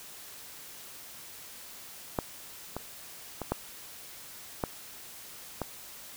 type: clicks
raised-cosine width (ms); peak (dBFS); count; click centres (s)
1; -13 / -20 / -20 / -13 / -14 / -17; 6; 2.188 / 2.766 / 3.417 / 3.52 / 4.638 / 5.617
effects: white hiss -47 dBFS RMS until 6.16 s